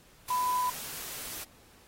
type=tone in noise; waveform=sine; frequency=998 Hz; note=B5; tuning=18 cents sharp; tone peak=-26 dBFS; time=0.3-0.7 s; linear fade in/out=5 ms; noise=white; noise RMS=-40 dBFS; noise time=0.28-1.44 s; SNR=+11 dB; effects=pink hiss -59 dBFS RMS until 1.87 s + AAC 48 kbps